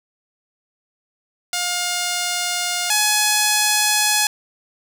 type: tone pair in turn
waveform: 5% pulse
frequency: 710 / 844.3 Hz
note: F5 / G#5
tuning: +28 / +28 cents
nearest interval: minor third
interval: 300 cents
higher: second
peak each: -9 / -3 dBFS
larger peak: second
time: 1.53-2.9 / 2.9-4.27 s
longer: neither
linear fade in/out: 2 ms
effects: none